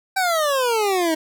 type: exponential sweep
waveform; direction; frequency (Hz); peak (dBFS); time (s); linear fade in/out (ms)
25% pulse; down; 781 to 311.1; -14; 0.16-1.15; 10
effects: none

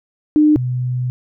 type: tone pair in turn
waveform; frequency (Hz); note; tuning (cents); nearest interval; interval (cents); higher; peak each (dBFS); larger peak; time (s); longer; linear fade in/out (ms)
sine; 302.6 / 125.33; D#4 / B2; -48 / +26; octave + minor third; 1526; first; -8 / -17; first; 0.36-0.56 / 0.56-1.1; second; 0
effects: none

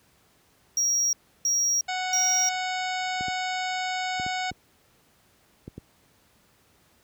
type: tone bursts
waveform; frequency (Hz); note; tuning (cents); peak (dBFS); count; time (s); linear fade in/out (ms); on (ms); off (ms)
triangle; 5660; F8; +22; -20; 3; 0.77-2.49; 2; 360; 320
type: harmonic tone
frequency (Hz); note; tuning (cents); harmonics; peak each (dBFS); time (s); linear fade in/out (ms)
740; F#5; 0; 1 / 2 / 3 / 4 / 5 / 6 / 7 / 9 / 10; -29 / -35 / -34 / -40 / -39 / -43 / -41 / -44 / -47; 1.88-4.51; 10
type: clicks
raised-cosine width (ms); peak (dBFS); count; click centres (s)
3; -24; 7; 3.209 / 3.283 / 4.198 / 4.264 / 4.515 / 5.679 / 5.78
effects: pink hiss -62 dBFS RMS until 7.03 s + high-pass 60 Hz 12 dB/octave

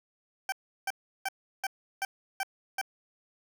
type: tone bursts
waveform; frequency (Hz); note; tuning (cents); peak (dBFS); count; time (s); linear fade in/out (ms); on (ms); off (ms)
20% pulse; 776; G5; -18; -24; 7; 0.49-2.814; 2; 32; 350
effects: none

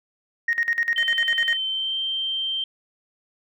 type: tone with tremolo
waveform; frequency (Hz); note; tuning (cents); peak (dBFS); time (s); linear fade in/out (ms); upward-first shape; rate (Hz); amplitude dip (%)
sine; 1864.7; A#6; 0; -17; 0.48-1.57; 5; square; 10; 80
type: tone with pitch glide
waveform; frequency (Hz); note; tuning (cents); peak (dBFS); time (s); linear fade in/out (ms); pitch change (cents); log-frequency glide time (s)
sine; 3091 to 3140; G7 to G7; -25 to +2; -23; 0.96-2.64; 2; +27; 1.65-1.98
effects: tanh soft clip ceiling -12 dBFS

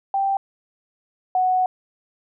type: tone pair in turn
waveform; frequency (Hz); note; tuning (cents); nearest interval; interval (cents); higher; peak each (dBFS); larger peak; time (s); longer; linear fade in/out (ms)
sine; 784 / 740; G5 / F#5; 0 / 0; minor second; 100; first; -18 / -16; second; 0.14-0.37 / 1.35-1.66; second; 2
effects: none

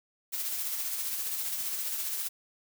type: noise with tremolo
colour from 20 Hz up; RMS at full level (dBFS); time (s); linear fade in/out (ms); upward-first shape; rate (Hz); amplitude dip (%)
blue; -32; 0.32-2.29; 20; sine; 15; 35
effects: none

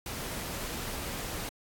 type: noise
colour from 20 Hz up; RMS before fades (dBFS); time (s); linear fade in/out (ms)
pink; -37; 0.06-1.49; 2
effects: AAC 64 kbps

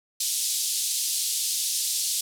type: band-pass noise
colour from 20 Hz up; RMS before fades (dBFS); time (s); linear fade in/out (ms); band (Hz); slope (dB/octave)
white; -27; 0.2-2.21; 5; 3600 to 11000; 24
effects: none

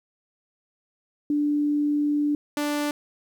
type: tone pair in turn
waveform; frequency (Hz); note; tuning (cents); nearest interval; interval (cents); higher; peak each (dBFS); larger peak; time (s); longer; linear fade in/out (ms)
sine / sawtooth; 293.7 / 293.7; D4 / D4; 0 / 0; unison; 0; neither; -20; neither; 1.3-2.35 / 2.57-2.91; first; 2
effects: 10-bit

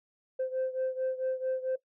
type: beating tone pair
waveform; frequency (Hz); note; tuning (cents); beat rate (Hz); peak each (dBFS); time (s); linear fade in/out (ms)
sine; 518 / 522.5; C5 / C5; -17 / -2; 4.5; -30 / -33; 0.39-1.76; 10
effects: noise-tail reverb RT60 0.1 s tail -18 dB re dry + tanh soft clip ceiling -25 dBFS

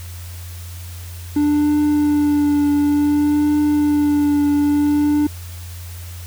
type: tone with vibrato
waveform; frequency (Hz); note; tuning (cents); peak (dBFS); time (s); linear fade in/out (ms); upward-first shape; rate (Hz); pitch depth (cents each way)
triangle; 293.7; D4; 0; -11; 1.36-5.27; 5; triangle; 0.56; 22
effects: added 87 Hz sine -30 dBFS peak until 6.26 s + white hiss -40 dBFS RMS until 6.26 s

